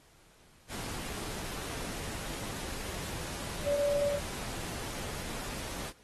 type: tone in noise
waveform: sine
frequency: 575 Hz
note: D5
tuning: 37 cents flat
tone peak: -26 dBFS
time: 3.64-4.2 s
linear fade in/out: 50 ms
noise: pink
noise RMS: -40 dBFS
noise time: 0.68-5.93 s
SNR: +11 dB
effects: pink hiss -62 dBFS RMS until 6.03 s + AAC 32 kbps